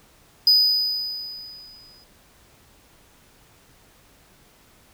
triangle tone with exponential decay, 4978 Hz, D#8, in tune, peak -10 dBFS, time 0.47-2.04 s, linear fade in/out 2 ms, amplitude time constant 340 ms, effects pink hiss -55 dBFS RMS until 4.93 s

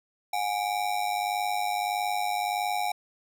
square ring-modulated tone, 773 Hz, G5, 24 cents flat, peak -24 dBFS, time 0.33-2.92 s, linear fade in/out 5 ms, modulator 50.8 Hz, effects none

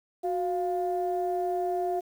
sine tone pair together, 367.3 / 698 Hz, F#4 / F5, -13 / -1 cents, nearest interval major seventh, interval 1112 cents, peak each -28 dBFS, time 0.23-2.01 s, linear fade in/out 20 ms, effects tanh soft clip ceiling -19 dBFS + 9-bit

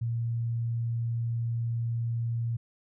sine tone, 116.54 Hz, A#2, in tune, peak -27 dBFS, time 0.01-2.57 s, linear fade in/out 10 ms, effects none

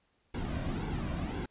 brown noise with flanger, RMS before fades -35 dBFS, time 0.34-1.46 s, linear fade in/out 5 ms, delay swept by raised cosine 1.6 to 2.37 ms, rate 1.9 Hz, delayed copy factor -0.65, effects pink hiss -73 dBFS RMS until 1.5 s + resampled to 8000 Hz

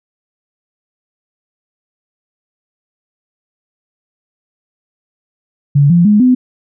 sine tone with pitch steps, 142.6 / 172.55 / 208.8 / 252.6 Hz, C#3 / F3 / G#3 / B3, +49 / -21 / +10 / +39 cents, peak -5 dBFS, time 5.75-6.35 s, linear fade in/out 10 ms, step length 150 ms, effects none

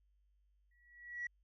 sine tone with exponential growth, 1931 Hz, B6, 39 cents flat, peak -35 dBFS, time 0.71-1.27 s, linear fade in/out 5 ms, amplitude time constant 120 ms, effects tanh soft clip ceiling -34 dBFS + added 50 Hz sine -70 dBFS peak until 1.43 s

